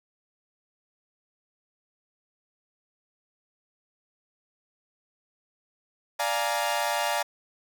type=chord; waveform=sawtooth; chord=Bb dominant seventh; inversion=first; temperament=equal with one note detuned; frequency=587.3 / 698.5 / 834.9 / 932.3 Hz; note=D5 / F5 / Ab5 / Bb5; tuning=0 / 0 / +9 / 0 cents; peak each=-27 dBFS; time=6.19-7.23 s; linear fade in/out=10 ms; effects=none